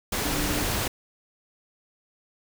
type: tone in noise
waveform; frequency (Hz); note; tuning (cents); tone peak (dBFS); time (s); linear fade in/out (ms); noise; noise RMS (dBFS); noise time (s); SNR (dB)
sine; 294.8; D4; +7; -31; 0.25-0.63; 5; pink; -27; 0.12-0.88; -7
effects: none